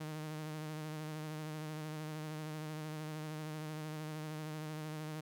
sawtooth tone with vibrato, 154.5 Hz, D#3, 12 cents flat, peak -37 dBFS, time 0-5.21 s, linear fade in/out 10 ms, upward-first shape sine, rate 13 Hz, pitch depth 29 cents each way, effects none

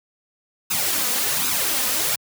white noise with flanger, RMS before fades -22 dBFS, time 0.7-2.16 s, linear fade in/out 10 ms, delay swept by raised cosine 0.78 to 4.08 ms, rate 1.3 Hz, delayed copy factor +0.65, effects high-pass 100 Hz 12 dB/octave

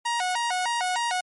sawtooth tone with vibrato, 830.6 Hz, G#5, in tune, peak -20 dBFS, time 0.05-1.21 s, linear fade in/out 10 ms, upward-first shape square, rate 3.3 Hz, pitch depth 220 cents each way, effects MP3 48 kbps

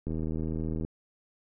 click train, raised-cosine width 3 ms, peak -21 dBFS, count 63, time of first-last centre 0.07-0.849 s, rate 79.6 Hz, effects none

